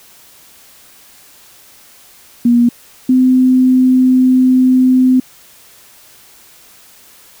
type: tone pair in turn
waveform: sine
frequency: 239.1 / 256.2 Hz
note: A#3 / C4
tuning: +44 / -36 cents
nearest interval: minor second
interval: 120 cents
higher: second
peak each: -6 dBFS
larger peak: neither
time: 2.45-2.69 / 3.09-5.2 s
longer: second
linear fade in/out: 5 ms
effects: white hiss -43 dBFS RMS until 7.4 s